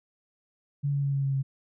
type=tone with pitch steps; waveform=sine; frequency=142.4 / 141.01 / 139.63 / 138.27 / 136.92 / 135.58 Hz; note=C#3 / C#3 / C#3 / C#3 / C#3 / C#3; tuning=+47 / +30 / +13 / -4 / -21 / -38 cents; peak=-24 dBFS; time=0.83-1.43 s; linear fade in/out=20 ms; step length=100 ms; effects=none